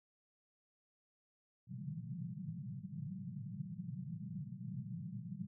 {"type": "band-pass noise", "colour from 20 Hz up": "white", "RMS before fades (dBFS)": -45, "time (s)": [1.67, 5.47], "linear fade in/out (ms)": 20, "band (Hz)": [110, 200], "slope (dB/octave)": 96, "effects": []}